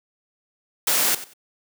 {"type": "noise with echo", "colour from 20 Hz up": "white", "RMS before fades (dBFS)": -20, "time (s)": [0.87, 1.15], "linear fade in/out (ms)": 5, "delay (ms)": 93, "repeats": 2, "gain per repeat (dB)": -15, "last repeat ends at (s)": 1.336, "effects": ["high-pass 200 Hz 12 dB/octave"]}